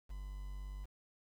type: tone with quantisation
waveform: triangle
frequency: 48.83 Hz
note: G1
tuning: 6 cents flat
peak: -40 dBFS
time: 0.09-0.86 s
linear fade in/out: 20 ms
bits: 10
effects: none